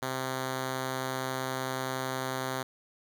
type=tone; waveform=5% pulse; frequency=130.81 Hz; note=C3; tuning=in tune; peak=-20 dBFS; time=0.02-2.63 s; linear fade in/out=5 ms; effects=none